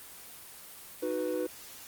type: chord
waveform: triangle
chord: B major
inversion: first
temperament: equal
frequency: 311.1 / 370 / 493.9 Hz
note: D#4 / F#4 / B4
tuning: 0 / 0 / 0 cents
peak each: -33 / -33 / -30 dBFS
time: 1.02-1.47 s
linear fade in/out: 10 ms
effects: white hiss -48 dBFS RMS until 1.87 s + Opus 24 kbps